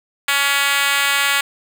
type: tone with high-pass filter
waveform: 5% pulse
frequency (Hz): 281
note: C#4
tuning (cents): +24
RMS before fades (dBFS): -17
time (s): 0.28-1.41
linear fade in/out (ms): 5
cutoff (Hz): 1300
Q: 0.95
effects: none